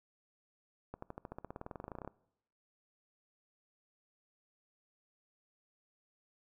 accelerating click train, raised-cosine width 1 ms, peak -29 dBFS, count 23, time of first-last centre 0.94-2.076 s, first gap 84 ms, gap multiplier 0.95, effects noise-tail reverb RT60 0.8 s tail -22 dB re dry

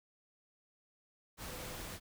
sine tone in noise, 505 Hz, B4, 39 cents sharp, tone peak -53 dBFS, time 1.47-1.79 s, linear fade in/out 50 ms, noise pink, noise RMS -45 dBFS, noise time 1.37-2 s, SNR -11 dB, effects none

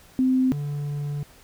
sine / triangle tone pair in turn, 258.6 / 145.13 Hz, C4 / D3, -20 / -20 cents, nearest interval minor seventh, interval 1000 cents, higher first, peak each -17 / -24 dBFS, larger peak first, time 0.19-0.52 / 0.52-1.23 s, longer second, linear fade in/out 0 ms, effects pink hiss -52 dBFS RMS until 1.43 s

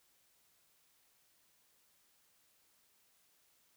silence, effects white hiss -72 dBFS RMS until 3.76 s

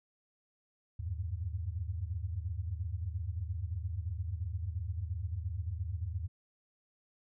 sine tone cluster, 79.5 / 93.8 / 102.5 Hz, D#2 / F#2 / G#2, +38 / +24 / -22 cents, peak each -37 / -40 / -40 dBFS, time 0.99-6.28 s, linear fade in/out 10 ms, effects none

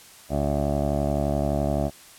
15% pulse tone with low-pass filter, 71.7 Hz, D2, 41 cents flat, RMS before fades -24 dBFS, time 0.29-1.91 s, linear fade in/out 50 ms, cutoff 610 Hz, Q 4.6, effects white hiss -48 dBFS RMS until 2.18 s + low-pass 12000 Hz 12 dB/octave

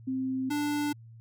sine / square tone pair in turn, 261.6 / 293.6 Hz, C4 / D4, 0 / 0 cents, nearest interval major second, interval 200 cents, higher second, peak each -28 dBFS, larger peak neither, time 0.07-0.5 / 0.5-0.93 s, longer neither, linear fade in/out 10 ms, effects added 114 Hz sine -47 dBFS peak until 1.2 s

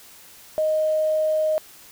triangle tone with tanh clipping, 622.3 Hz, D#5, in tune, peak -18 dBFS, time 0.58-1.58 s, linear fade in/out 0 ms, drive 3 dB, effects white hiss -47 dBFS RMS until 1.91 s

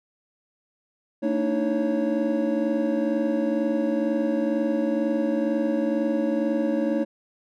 triangle tone cluster, 226.4 / 294.7 / 316.8 / 553 Hz, A3 / D4 / D#4 / C#5, +50 / +6 / +31 / -4 cents, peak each -25 dBFS, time 1.22-7.05 s, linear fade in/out 20 ms, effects none

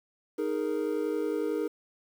triangle chord, D# suspended fourth, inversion none, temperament equal, 311.1 / 415.3 / 466.2 Hz, D#4 / G#4 / A#4, 0 / 0 / 0 cents, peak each -30 dBFS, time 0.38-1.68 s, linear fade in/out 10 ms, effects 9-bit

